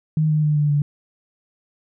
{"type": "tone with pitch steps", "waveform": "sine", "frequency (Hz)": [155.56, 152.98, 150.43, 147.94, 145.48], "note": ["D#3", "D#3", "D3", "D3", "D3"], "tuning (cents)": [0, -29, 42, 13, -16], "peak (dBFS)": -15, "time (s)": [0.17, 0.82], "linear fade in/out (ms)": 2, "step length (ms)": 130, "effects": []}